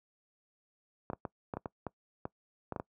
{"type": "clicks", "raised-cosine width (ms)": 1, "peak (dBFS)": -22, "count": 11, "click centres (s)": [1.101, 1.133, 1.252, 1.538, 1.57, 1.658, 1.867, 2.254, 2.723, 2.762, 2.799], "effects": ["noise-tail reverb RT60 0.1 s tail -23 dB re dry", "high-pass 80 Hz 12 dB/octave"]}